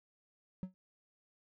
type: tone with exponential decay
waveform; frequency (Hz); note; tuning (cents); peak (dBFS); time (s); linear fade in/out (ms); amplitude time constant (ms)
triangle; 185.6; F#3; +6; -31; 0.63-0.74; 0; 22
effects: none